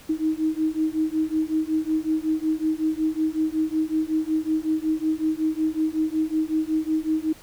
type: beating tone pair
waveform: sine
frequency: 312 / 317.4 Hz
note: D#4 / D#4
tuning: +5 / +35 cents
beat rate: 5.4 Hz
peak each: -24 dBFS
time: 0.09-7.33 s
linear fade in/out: 10 ms
effects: pink hiss -48 dBFS RMS until 7.42 s

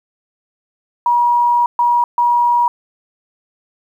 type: tone bursts at uneven times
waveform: sine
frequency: 959 Hz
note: A#5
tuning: 49 cents sharp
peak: -10 dBFS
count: 3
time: 1.06-1.66 / 1.79-2.04 / 2.18-2.68 s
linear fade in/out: 2 ms
effects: 8-bit

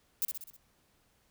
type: noise with echo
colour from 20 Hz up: violet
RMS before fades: -30 dBFS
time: 0.22-0.25 s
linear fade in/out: 0 ms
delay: 63 ms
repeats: 5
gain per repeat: -5 dB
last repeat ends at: 0.565 s
effects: pink hiss -70 dBFS RMS until 1.3 s

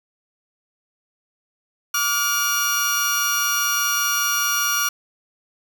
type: tone cluster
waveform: sawtooth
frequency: 1159 / 1415 / 5770 Hz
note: D6 / F6 / F#8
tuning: -23 / +22 / -44 cents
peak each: -22 / -19 / -20 dBFS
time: 1.94-4.89 s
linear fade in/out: 5 ms
effects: none

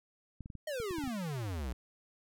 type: clicks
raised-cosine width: 5 ms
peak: -32 dBFS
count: 9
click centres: 0.407 / 0.459 / 0.502 / 0.553 / 0.801 / 0.909 / 0.984 / 1.039 / 1.076 s
type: exponential sweep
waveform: square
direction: down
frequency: 639 to 56.8 Hz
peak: -36 dBFS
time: 0.67-1.73 s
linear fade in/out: 5 ms
effects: none

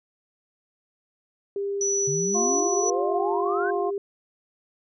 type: tone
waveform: sine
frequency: 399.6 Hz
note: G4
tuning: 33 cents sharp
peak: -25 dBFS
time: 1.56-3.98 s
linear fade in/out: 2 ms
type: tone with tremolo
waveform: sine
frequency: 5920 Hz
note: F#8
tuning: in tune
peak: -23 dBFS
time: 1.81-2.9 s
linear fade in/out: 2 ms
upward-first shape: square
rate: 1.9 Hz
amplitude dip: 30%
type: exponential sweep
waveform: sine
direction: up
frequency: 137.1 to 1600 Hz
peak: -28 dBFS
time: 2.07-3.71 s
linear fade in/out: 10 ms
type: harmonic tone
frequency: 353 Hz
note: F4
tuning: 19 cents sharp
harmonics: 1 / 2 / 3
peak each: -29 / -28 / -33 dBFS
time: 2.34-3.91 s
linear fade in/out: 20 ms
effects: none

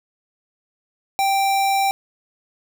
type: tone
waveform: square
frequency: 784 Hz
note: G5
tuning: in tune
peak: -17 dBFS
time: 1.19-1.91 s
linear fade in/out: 0 ms
effects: none

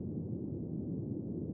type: band-pass noise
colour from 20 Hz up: pink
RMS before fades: -39 dBFS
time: 0-1.53 s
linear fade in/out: 5 ms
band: 100 to 350 Hz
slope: 24 dB/octave
effects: none

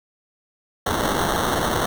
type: noise with sample-and-hold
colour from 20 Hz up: white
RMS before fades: -22 dBFS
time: 0.86-1.86 s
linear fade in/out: 5 ms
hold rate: 2450 Hz
effects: none

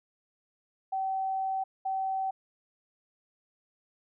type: tone bursts at uneven times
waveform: sine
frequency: 767 Hz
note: G5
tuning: 38 cents flat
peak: -28 dBFS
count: 2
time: 0.92-1.64 / 1.85-2.31 s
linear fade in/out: 10 ms
effects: none

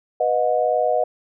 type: chord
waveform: sine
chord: B major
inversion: none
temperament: equal with one note detuned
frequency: 493.9 / 622.3 / 724.3 Hz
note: B4 / D#5 / F#5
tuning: 0 / 0 / -37 cents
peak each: -22 / -20 / -21 dBFS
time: 0.2-1.04 s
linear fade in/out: 5 ms
effects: none

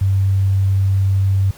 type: tone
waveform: sine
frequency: 96.9 Hz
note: G2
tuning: 20 cents flat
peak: -12 dBFS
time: 0.01-1.51 s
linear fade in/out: 5 ms
effects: pink hiss -43 dBFS RMS until 1.57 s

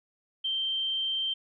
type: tone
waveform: sine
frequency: 3136 Hz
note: G7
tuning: in tune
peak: -27 dBFS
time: 0.44-1.34 s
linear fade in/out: 10 ms
effects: none

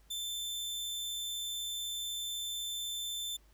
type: tone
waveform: sawtooth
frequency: 3544 Hz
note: A7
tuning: 12 cents sharp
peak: -33 dBFS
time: 0.1-3.37 s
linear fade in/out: 10 ms
effects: added 51 Hz sine -61 dBFS peak until 3.53 s + pink hiss -69 dBFS RMS until 3.53 s

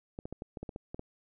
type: clicks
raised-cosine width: 2 ms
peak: -26 dBFS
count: 10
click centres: 0.189 / 0.255 / 0.326 / 0.421 / 0.572 / 0.63 / 0.692 / 0.761 / 0.945 / 0.994 s
effects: none

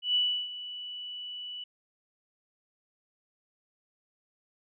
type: tone with ADSR envelope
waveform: sine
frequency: 2960 Hz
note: F#7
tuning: in tune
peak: -22 dBFS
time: 0.02-1.64 s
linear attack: 130 ms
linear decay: 330 ms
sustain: -15 dB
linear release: 5 ms
effects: none

